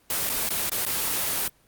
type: noise with dropouts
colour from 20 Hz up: white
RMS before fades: -26 dBFS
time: 0.1-1.48 s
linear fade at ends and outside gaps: 2 ms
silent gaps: 0.293-0.297 / 0.491-0.504 / 0.695-0.717 / 0.852-0.863 s
effects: pink hiss -61 dBFS RMS until 1.67 s + Opus 24 kbps